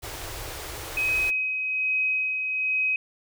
pink band-stop noise, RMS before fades -36 dBFS, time 0.02-1.31 s, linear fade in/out 20 ms, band 130 to 300 Hz, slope 48 dB/octave
sine tone with tremolo, 2530 Hz, D#7, 28 cents sharp, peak -21 dBFS, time 0.97-2.96 s, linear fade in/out 2 ms, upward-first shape sine, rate 1.2 Hz, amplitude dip 40%
effects none

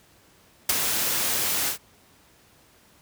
white noise with ADSR envelope, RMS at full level -18 dBFS, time 0.69-1.78 s, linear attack 6 ms, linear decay 19 ms, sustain -7 dB, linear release 100 ms, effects pink hiss -57 dBFS RMS until 3.01 s + high-pass 60 Hz 12 dB/octave

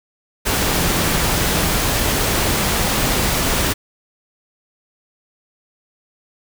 sine tone in noise, 172 Hz, F3, 26 cents flat, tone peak -26 dBFS, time 0.71-1.74 s, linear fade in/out 20 ms, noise pink, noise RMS -18 dBFS, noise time 0.45-3.74 s, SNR -11 dB, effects none

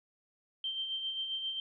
sine tone with tremolo, 3136 Hz, G7, in tune, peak -32 dBFS, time 0.64-1.6 s, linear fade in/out 2 ms, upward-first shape sine, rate 7.5 Hz, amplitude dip 45%, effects none

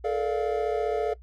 triangle chord, Bb major seventh, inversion third, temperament equal with one note detuned, 431.2 / 466.2 / 587.3 / 698.5 Hz, A4 / Bb4 / D5 / F5, -35 / 0 / 0 / 0 cents, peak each -25 / -29 / -30 / -29 dBFS, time 0.04-1.14 s, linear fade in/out 10 ms, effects noise-tail reverb RT60 0.1 s tail -19 dB re dry + added 60 Hz sine -45 dBFS peak until 1.22 s

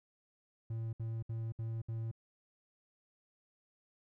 triangle tone bursts, 113.2 Hz, A2, 50 cents sharp, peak -34 dBFS, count 5, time 0.7-2.114 s, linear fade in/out 5 ms, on 230 ms, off 66 ms, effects none

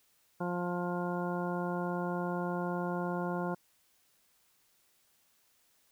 harmonic tone, 176.5 Hz, F3, 19 cents sharp, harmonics 1 / 2 / 3 / 4 / 5 / 6 / 8, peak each -35 / -38 / -40 / -41 / -42 / -43 / -44 dBFS, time 0.4-3.55 s, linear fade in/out 10 ms, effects white hiss -70 dBFS RMS until 5.91 s

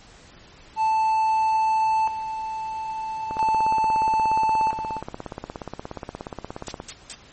triangle tone with tremolo, 880 Hz, A5, in tune, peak -16 dBFS, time 0.76-5.02 s, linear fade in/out 50 ms, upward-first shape square, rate 0.38 Hz, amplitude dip 65%
click train, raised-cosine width 1 ms, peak -17 dBFS, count 60, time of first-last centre 3.31-6.801 s, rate 16.9 Hz
blue noise bursts, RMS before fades -29 dBFS, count 3, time 6.67-7.142 s, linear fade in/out 0 ms, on 44 ms, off 170 ms
effects pink hiss -49 dBFS RMS until 7.32 s + MP3 32 kbps

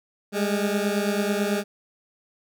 20% pulse beating tone pair, 201.7 / 210.8 Hz, G3 / G#3, +50 / +26 cents, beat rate 9.1 Hz, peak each -19 / -22 dBFS, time 0.32-1.64 s, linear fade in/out 50 ms, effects none

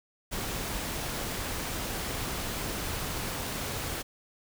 pink noise, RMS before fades -34 dBFS, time 0.31-4.03 s, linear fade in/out 20 ms, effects none

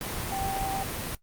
sine tone in noise, 778 Hz, G5, 13 cents flat, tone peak -29 dBFS, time 0.32-0.83 s, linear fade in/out 2 ms, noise pink, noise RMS -33 dBFS, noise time 0.01-1.15 s, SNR +1 dB, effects noise-tail reverb RT60 0.1 s tail -18 dB re dry + Opus 32 kbps

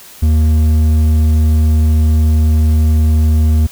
sine tone with hard clipping, 77.78 Hz, D#2, in tune, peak -9 dBFS, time 0.22-3.67 s, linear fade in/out 10 ms, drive 6 dB, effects white hiss -37 dBFS RMS until 3.71 s

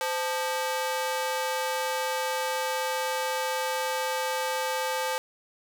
sawtooth ring-modulated tone, 698.5 Hz, F5, in tune, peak -20 dBFS, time 0.01-5.18 s, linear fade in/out 0 ms, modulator 182 Hz, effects none

